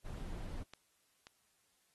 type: noise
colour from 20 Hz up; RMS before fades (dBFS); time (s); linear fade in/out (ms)
brown; -43; 0.04-0.64; 20
type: clicks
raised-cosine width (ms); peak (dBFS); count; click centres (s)
0.2; -31 / -35; 2; 0.736 / 1.269
effects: white hiss -75 dBFS RMS until 1.94 s + AAC 32 kbps